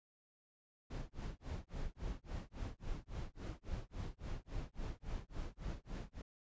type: noise with tremolo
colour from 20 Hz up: brown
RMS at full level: -41 dBFS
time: 0.9-6.22 s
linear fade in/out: 10 ms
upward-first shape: sine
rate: 3.6 Hz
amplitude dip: 100%
effects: resampled to 16000 Hz